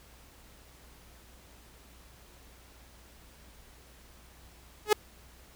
sawtooth tone with exponential growth, 422.6 Hz, G#4, 30 cents sharp, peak -12 dBFS, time 4.85-4.93 s, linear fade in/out 5 ms, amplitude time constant 16 ms, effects added 60 Hz sine -57 dBFS peak until 5.55 s + pink hiss -57 dBFS RMS until 5.55 s

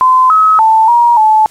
sine tone with pitch steps, 1027 / 1280 / 884 / 949 / 867 Hz, C6 / D#6 / A5 / A#5 / A5, -33 / +49 / +8 / +31 / -26 cents, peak -4 dBFS, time 0.01-1.46 s, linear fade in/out 0 ms, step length 290 ms, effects white hiss -41 dBFS RMS until 1.5 s + low-pass 11000 Hz 12 dB/octave

